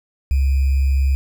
sine tone with sample-and-hold, 67.8 Hz, C#2, 38 cents flat, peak -13 dBFS, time 0.31-1.15 s, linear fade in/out 0 ms, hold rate 2450 Hz, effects none

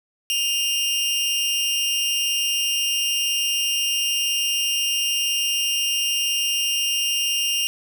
sawtooth tone with amplitude modulation, 2809 Hz, F7, 9 cents sharp, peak -14 dBFS, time 0.3-7.67 s, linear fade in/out 0 ms, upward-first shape sine, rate 279 Hz, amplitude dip 60%, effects none

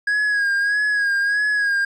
triangle tone with vibrato, 1650 Hz, G#6, 12 cents flat, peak -15 dBFS, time 0.07-1.85 s, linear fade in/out 5 ms, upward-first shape sine, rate 1.6 Hz, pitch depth 46 cents each way, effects resampled to 24000 Hz

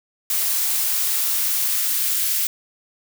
blue noise with high-pass filter sweep, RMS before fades -21 dBFS, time 0.3-2.47 s, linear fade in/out 2 ms, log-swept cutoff 360 to 1700 Hz, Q 0.83, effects none

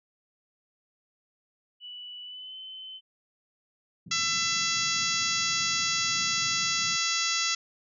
sine tone with pitch glide, 2960 to 3057 Hz, F#7 to G7, 0 to -44 cents, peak -39 dBFS, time 1.8-3.01 s, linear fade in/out 50 ms, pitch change +56 cents, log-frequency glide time 2.23-2.56 s
pink band-pass noise, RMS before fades -48 dBFS, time 4.06-6.96 s, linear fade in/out 5 ms, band 120 to 230 Hz, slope 24 dB/octave
harmonic tone, 670 Hz, E5, 28 cents sharp, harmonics 2 / 3 / 4 / 5 / 6 / 7 / 8 / 9 / 10, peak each -34 / -34 / -34 / -34 / -34 / -34 / -34 / -34 / -34 dBFS, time 4.11-7.55 s, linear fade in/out 5 ms
effects none

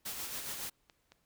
white noise with tremolo, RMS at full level -39 dBFS, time 0.05-0.7 s, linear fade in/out 10 ms, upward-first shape sine, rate 7.2 Hz, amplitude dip 40%
clicks, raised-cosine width 0.2 ms, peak -37 dBFS, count 2, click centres 0.898 / 1.12 s
effects pink hiss -75 dBFS RMS until 1.25 s

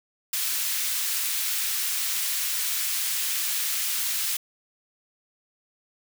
white high-pass noise, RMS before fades -27 dBFS, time 0.33-4.37 s, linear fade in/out 5 ms, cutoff 1800 Hz, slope 12 dB/octave, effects none

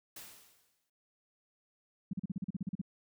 white noise with exponential decay, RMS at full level -46 dBFS, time 0.16-0.9 s, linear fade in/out 5 ms, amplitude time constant 160 ms
sine tone bursts, 189.4 Hz, F#3, 41 cents sharp, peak -32 dBFS, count 12, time 2.11-2.815 s, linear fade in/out 5 ms, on 23 ms, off 39 ms
effects none

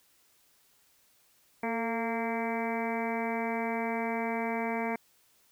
harmonic tone with a mistuned harmonic, 230 Hz, A#3, 23 cents flat, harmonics 1 / 2 / 3 / 4 / 5 / 6 / 7 / 8 / 9 / 10, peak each -34 / -36 / -36 / -37 / -45 / -50 / -44 / -47 / -41 / -41 dBFS, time 1.63-4.96 s, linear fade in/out 5 ms, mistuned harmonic 2, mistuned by -38 cents, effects white hiss -66 dBFS RMS until 5.51 s

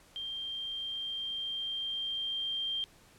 sine tone with level ramp, 3177 Hz, G7, 23 cents sharp, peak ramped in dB -36 to -31 dBFS, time 0.16-2.84 s, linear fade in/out 0 ms, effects pink hiss -60 dBFS RMS until 3.18 s + low-pass 12000 Hz 12 dB/octave

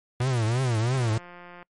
45% pulse tone with vibrato, 120 Hz, B2, 49 cents flat, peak -22 dBFS, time 0.2-1.18 s, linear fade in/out 5 ms, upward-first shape triangle, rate 3 Hz, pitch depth 210 cents each way
click train, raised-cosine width 0.5 ms, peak -30 dBFS, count 122, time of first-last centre 0.94-1.627 s, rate 176 Hz
effects noise-tail reverb RT60 0.1 s tail -26 dB re dry + MP3 48 kbps

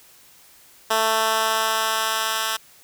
10% pulse tone with high-pass filter sweep, 221.3 Hz, A3, 10 cents sharp, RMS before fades -22 dBFS, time 0.9-2.57 s, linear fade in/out 10 ms, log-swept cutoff 610 to 1600 Hz, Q 0.73, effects white hiss -51 dBFS RMS until 2.83 s

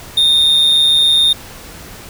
triangle tone with amplitude modulation, 3662 Hz, A#7, 32 cents flat, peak -5 dBFS, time 0.17-1.33 s, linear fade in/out 5 ms, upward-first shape sine, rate 147 Hz, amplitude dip 40%, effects pink hiss -34 dBFS RMS until 2.09 s

